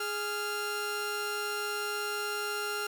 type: tone pair together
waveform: sawtooth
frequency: 415.3 / 1389.7 Hz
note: G#4 / F6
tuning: 0 / -9 cents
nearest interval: octave + major sixth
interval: 2091 cents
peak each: -32 / -30 dBFS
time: 0-2.87 s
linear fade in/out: 5 ms
effects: none